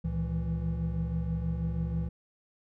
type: tone cluster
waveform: triangle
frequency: 70 / 116.4 / 160 / 166.2 Hz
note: C#2 / A#2 / D#3 / E3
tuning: +18 / -2 / +49 / +15 cents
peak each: -31 / -36 / -36 / -30 dBFS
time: 0.04-2.09 s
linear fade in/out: 10 ms
effects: none